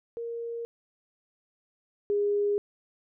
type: tone pair in turn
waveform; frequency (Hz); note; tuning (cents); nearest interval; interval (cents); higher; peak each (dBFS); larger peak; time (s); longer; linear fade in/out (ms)
sine; 466.3 / 409.4; A#4 / G#4; +1 / -25; major second; 226; first; -32 / -23; second; 0.17-0.65 / 2.1-2.58; neither; 0
effects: none